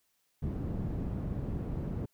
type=low-pass noise; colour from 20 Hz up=white; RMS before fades=-35 dBFS; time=0.42-2.06 s; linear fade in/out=10 ms; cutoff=180 Hz; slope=12 dB/octave; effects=white hiss -75 dBFS RMS until 2.13 s